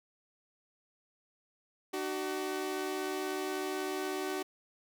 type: tone pair together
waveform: sawtooth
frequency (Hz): 301.2 / 377.5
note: D4 / F#4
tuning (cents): +44 / +35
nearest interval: major third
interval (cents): 391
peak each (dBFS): -35 / -31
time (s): 1.93-4.43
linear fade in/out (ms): 10
effects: none